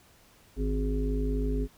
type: harmonic tone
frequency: 51.91 Hz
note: G#1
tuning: in tune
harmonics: 1 / 3 / 5 / 7 / 8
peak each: -27 / -38 / -33 / -44 / -35 dBFS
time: 0.56-1.68 s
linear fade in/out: 50 ms
effects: pink hiss -59 dBFS RMS until 1.77 s